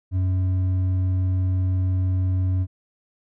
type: tone with hard clipping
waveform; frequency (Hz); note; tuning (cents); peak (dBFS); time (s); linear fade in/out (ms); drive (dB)
sine; 92.6; F#2; +2; -20; 0.11-2.67; 50; 4
effects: none